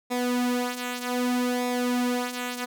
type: tone with flanger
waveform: sawtooth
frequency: 246.9 Hz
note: B3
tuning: in tune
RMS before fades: -27 dBFS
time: 0.1-2.66 s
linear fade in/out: 20 ms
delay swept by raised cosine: 0.66 to 4.26 ms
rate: 0.64 Hz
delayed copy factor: -0.65
effects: none